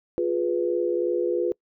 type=chord; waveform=sine; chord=F diminished; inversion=none; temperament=equal with one note detuned; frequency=352.3 / 415.3 / 493.9 Hz; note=F4 / Ab4 / Cb5; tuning=+15 / 0 / 0 cents; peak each=-24 / -29 / -26 dBFS; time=0.18-1.52 s; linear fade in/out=0 ms; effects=noise-tail reverb RT60 0.1 s tail -26 dB re dry